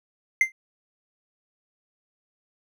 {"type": "tone with exponential decay", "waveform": "triangle", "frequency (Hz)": 2084, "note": "C7", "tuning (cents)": -7, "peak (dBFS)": -10, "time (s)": [0.41, 0.52], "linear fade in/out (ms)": 2, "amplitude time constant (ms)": 22, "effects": []}